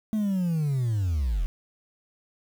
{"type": "linear sweep", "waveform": "sine", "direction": "down", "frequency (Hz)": [220, 36.5], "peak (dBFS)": -20, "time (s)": [0.13, 1.46], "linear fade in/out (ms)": 0, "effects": ["tanh soft clip ceiling -22 dBFS", "8-bit"]}